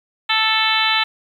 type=harmonic tone; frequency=440 Hz; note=A4; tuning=in tune; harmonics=2 / 3 / 4 / 5 / 6 / 7 / 8 / 9; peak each=-23 / -23 / -23 / -23 / -23 / -23 / -23 / -23 dBFS; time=0.29-1.04 s; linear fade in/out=10 ms; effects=8-bit